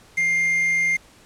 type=tone with quantisation; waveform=triangle; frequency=2108 Hz; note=C7; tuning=12 cents sharp; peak=-16 dBFS; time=0.17-0.97 s; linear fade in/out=10 ms; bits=6; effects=pink hiss -51 dBFS RMS until 1.25 s + low-pass 10000 Hz 12 dB/octave